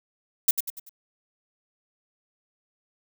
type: noise with echo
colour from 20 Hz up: violet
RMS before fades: -18 dBFS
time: 0.48-0.51 s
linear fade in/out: 5 ms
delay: 96 ms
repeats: 4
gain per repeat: -7 dB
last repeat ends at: 0.894 s
effects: none